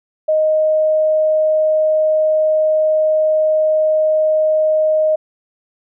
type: tone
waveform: sine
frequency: 622.3 Hz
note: D#5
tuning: in tune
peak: -11 dBFS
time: 0.28-5.16 s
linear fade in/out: 10 ms
effects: none